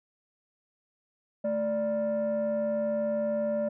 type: tone pair together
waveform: sine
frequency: 220 / 587.3 Hz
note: A3 / D5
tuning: 0 / 0 cents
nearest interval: octave + perfect fourth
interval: 1700 cents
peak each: -30 / -25 dBFS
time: 1.44-3.69 s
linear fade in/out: 10 ms
effects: tanh soft clip ceiling -23 dBFS